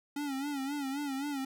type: tone with vibrato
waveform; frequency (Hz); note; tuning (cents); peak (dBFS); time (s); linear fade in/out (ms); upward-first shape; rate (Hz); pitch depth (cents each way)
square; 279.1; C#4; +12; -34; 0.16-1.45; 5; sine; 3.8; 89
effects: none